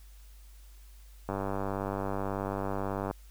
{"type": "click train", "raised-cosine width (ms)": 1, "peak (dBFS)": -19, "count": 180, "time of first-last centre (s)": [1.29, 3.111], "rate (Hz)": 98.3, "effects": ["added 50 Hz sine -49 dBFS peak until 3.3 s", "white hiss -62 dBFS RMS until 3.3 s"]}